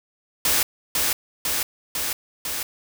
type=noise with echo; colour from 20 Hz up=white; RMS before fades=-20 dBFS; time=0.45-0.63 s; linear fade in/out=2 ms; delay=500 ms; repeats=4; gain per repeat=-2 dB; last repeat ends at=2.63 s; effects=none